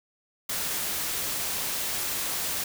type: noise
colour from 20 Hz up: white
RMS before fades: -30 dBFS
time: 0.49-2.64 s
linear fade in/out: 5 ms
effects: none